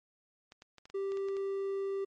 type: clicks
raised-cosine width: 0.2 ms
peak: -34 dBFS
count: 9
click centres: 0.521 / 0.621 / 0.783 / 0.855 / 0.9 / 1.12 / 1.172 / 1.286 / 1.368 s
type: tone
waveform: triangle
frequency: 392 Hz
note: G4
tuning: in tune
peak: -30 dBFS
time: 0.94-2.05 s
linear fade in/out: 10 ms
effects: MP3 48 kbps